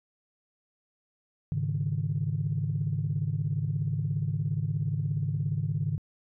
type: chord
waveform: sine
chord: Ab suspended fourth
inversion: none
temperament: equal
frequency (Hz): 103.83 / 138.59 / 155.56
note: Ab2 / Db3 / Eb3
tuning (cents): 0 / 0 / 0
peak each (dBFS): -31 / -30 / -30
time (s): 1.52-5.98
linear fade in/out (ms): 0
effects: tanh soft clip ceiling -18 dBFS